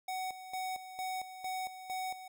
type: tone with tremolo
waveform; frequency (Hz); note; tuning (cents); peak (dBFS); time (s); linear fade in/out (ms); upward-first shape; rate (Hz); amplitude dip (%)
square; 748; F#5; +19; -36; 0.08-2.28; 5; square; 2.2; 70
effects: none